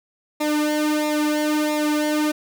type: tone with flanger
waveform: sawtooth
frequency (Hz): 301.6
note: D4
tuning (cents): +46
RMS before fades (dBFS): -21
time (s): 0.4-2.32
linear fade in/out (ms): 10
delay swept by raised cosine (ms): 0.64 to 2.54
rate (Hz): 1.5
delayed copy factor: -0.8
effects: none